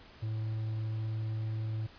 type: tone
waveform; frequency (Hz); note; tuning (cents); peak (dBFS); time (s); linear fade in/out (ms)
triangle; 109.9; A2; -2; -30; 0.22-1.87; 10
effects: pink hiss -55 dBFS RMS until 1.98 s + resampled to 11025 Hz